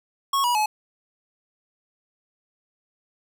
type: tone with pitch steps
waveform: square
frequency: 1100 / 968.7 / 853.1 Hz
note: C#6 / B5 / G#5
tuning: -14 / -34 / +46 cents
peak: -20 dBFS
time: 0.33-0.66 s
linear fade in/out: 5 ms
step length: 110 ms
effects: none